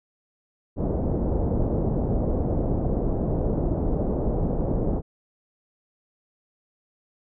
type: low-pass noise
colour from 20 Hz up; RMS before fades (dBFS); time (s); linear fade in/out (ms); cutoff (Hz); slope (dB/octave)
pink; -24; 0.76-5.02; 50; 630; 24
effects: none